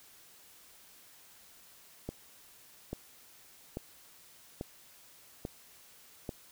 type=click train; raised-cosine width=2 ms; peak=-23 dBFS; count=6; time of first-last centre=2.09-6.292 s; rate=1.19 Hz; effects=white hiss -58 dBFS RMS until 6.51 s